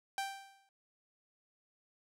sawtooth tone with exponential decay, 784 Hz, G5, in tune, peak -29 dBFS, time 0.18-0.69 s, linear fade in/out 1 ms, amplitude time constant 110 ms, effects low-pass 12000 Hz 12 dB/octave

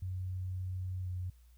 sine tone with pitch glide, 92.5 to 90.91 Hz, F#2 to F#2, 0 to -30 cents, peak -35 dBFS, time 0.02-1.3 s, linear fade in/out 5 ms, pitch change -30 cents, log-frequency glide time 1.02-1.09 s, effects added 60 Hz sine -57 dBFS peak until 1.57 s + white hiss -73 dBFS RMS until 1.57 s

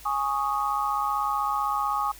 sine chord, Ab suspended fourth, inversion none, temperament equal, 830.6 / 1108.7 / 1244.5 Hz, Ab5 / Db6 / Eb6, 0 / 0 / 0 cents, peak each -28 dBFS, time 0.05-2.12 s, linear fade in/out 10 ms, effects added 50 Hz sine -49 dBFS peak until 2.19 s + white hiss -48 dBFS RMS until 2.19 s

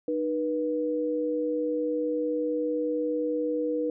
sine tone pair together, 305.9 / 485.6 Hz, D#4 / B4, -29 / -29 cents, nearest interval minor sixth, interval 800 cents, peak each -29 / -27 dBFS, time 0.08-3.9 s, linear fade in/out 2 ms, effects none

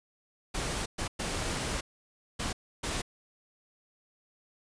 pink noise bursts at uneven times, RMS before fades -33 dBFS, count 5, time 0.54-0.86 / 0.98-1.08 / 1.19-1.81 / 2.39-2.53 / 2.83-3.02 s, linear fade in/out 10 ms, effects resampled to 22050 Hz

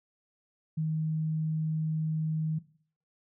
sine tone, 157.3 Hz, D#3, 19 cents sharp, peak -27 dBFS, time 0.77-2.59 s, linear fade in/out 10 ms, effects noise-tail reverb RT60 0.5 s tail -17 dB re dry

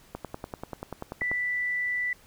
click train, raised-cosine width 1 ms, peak -20 dBFS, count 13, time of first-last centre 0.15-1.315 s, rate 10.3 Hz
sine tone, 1975.5 Hz, B6, in tune, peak -26 dBFS, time 1.21-2.13 s, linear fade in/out 2 ms
effects pink hiss -57 dBFS RMS until 2.26 s

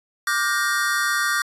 square chord, G minor seventh, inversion second, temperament equal with one note detuned, 1174.7 / 1427.9 / 1568 / 1864.7 Hz, D6 / F6 / G6 / Bb6, 0 / +38 / 0 / 0 cents, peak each -26 dBFS, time 0.27-1.42 s, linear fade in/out 2 ms, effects resampled to 32000 Hz

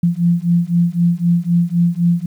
sine beating tone pair, 170.3 / 174.2 Hz, F3 / F3, -43 / -4 cents, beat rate 3.9 Hz, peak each -15 dBFS, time 0.03-2.26 s, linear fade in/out 5 ms, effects 8-bit

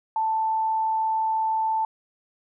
sine tone, 883 Hz, A5, 6 cents sharp, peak -21 dBFS, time 0.16-1.85 s, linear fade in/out 2 ms, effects none

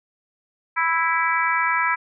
harmonic tone, 329.6 Hz, E4, in tune, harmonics 3 / 4 / 5 / 6 / 7, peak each -23 / -24 / -25 / -26 / -26 dBFS, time 0.76-1.96 s, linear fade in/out 20 ms, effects none

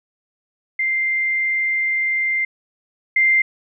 sine tone pair in turn, 2093 / 2093 Hz, C7 / C7, 0 / 0 cents, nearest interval unison, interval 0 cents, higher neither, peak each -17 / -12 dBFS, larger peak second, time 0.79-2.45 / 3.16-3.42 s, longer first, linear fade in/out 5 ms, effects none

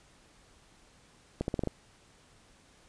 accelerating click train, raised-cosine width 2 ms, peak -17 dBFS, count 6, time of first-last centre 1.41-1.673 s, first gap 71 ms, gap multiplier 0.85, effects pink hiss -61 dBFS RMS until 2.88 s + resampled to 22050 Hz

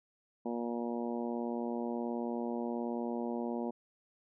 harmonic tone, 118.6 Hz, A#2, 30 cents sharp, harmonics 2 / 3 / 4 / 5 / 6 / 7 / 8, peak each -36 / -40 / -42 / -44 / -46 / -47 / -48 dBFS, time 0.45-3.71 s, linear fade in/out 10 ms, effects none

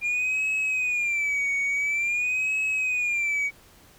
sine tone with vibrato, 2396 Hz, D7, 34 cents sharp, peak -20 dBFS, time 0.01-3.51 s, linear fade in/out 50 ms, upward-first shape sine, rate 0.48 Hz, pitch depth 120 cents each way, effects tanh soft clip ceiling -22 dBFS + pink hiss -54 dBFS RMS until 3.98 s

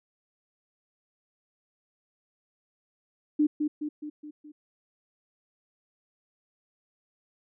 sine tone with echo, 299.6 Hz, D4, 35 cents sharp, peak -19 dBFS, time 3.39-3.47 s, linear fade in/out 10 ms, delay 210 ms, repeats 5, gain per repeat -5 dB, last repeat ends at 4.52 s, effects none

